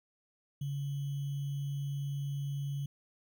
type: tone with sample-and-hold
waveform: sine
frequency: 140.7 Hz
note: C#3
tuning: 26 cents sharp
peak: -33 dBFS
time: 0.61-2.86 s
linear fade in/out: 5 ms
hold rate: 3150 Hz
effects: none